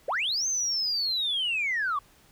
sine linear two-way sweep, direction up then down, 432.1 to 6360 to 1090 Hz, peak -24 dBFS, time 0.08-1.99 s, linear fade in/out 5 ms, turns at 0.47 s, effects tanh soft clip ceiling -21 dBFS + pink hiss -59 dBFS RMS until 2.31 s

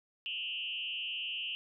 sine tone with frequency modulation, 2863 Hz, F7, 42 cents sharp, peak -35 dBFS, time 0.26-1.55 s, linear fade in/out 0 ms, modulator 180 Hz, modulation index 1.3, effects none

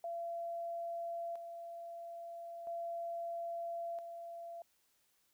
sine tone with tremolo, 680 Hz, F5, 46 cents flat, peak -38 dBFS, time 0.04-4.62 s, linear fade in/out 2 ms, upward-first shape square, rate 0.38 Hz, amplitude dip 50%, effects white hiss -75 dBFS RMS until 5.33 s

